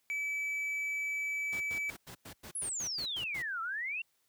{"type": "tone", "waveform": "triangle", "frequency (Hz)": 2300, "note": "D7", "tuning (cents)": -37, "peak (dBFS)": -31, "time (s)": [0.1, 1.9], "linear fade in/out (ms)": 0}
{"type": "noise bursts", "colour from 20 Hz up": "pink", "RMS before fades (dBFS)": -47, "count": 11, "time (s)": [1.52, 3.425], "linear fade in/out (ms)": 10, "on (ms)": 85, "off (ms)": 97}
{"type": "exponential two-way sweep", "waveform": "sine", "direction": "down then up", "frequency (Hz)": [11110, 1300, 2788], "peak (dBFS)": -34, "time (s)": [2.55, 4.02], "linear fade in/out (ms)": 5, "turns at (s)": 3.61}
{"effects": ["white hiss -75 dBFS RMS until 4.28 s", "high-pass 60 Hz 12 dB/octave"]}